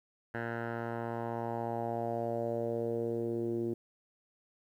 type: tone with low-pass filter sweep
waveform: 10% pulse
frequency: 116.54 Hz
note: A#2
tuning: in tune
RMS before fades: -35 dBFS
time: 0.34-3.74 s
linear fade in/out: 5 ms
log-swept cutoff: 1600 to 330 Hz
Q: 3.4
effects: 11-bit